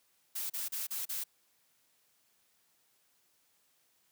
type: noise bursts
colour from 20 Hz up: blue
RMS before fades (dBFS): -37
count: 5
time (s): 0.35-1.24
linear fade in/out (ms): 10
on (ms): 150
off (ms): 35
effects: white hiss -72 dBFS RMS until 4.11 s + high-pass 80 Hz 12 dB/octave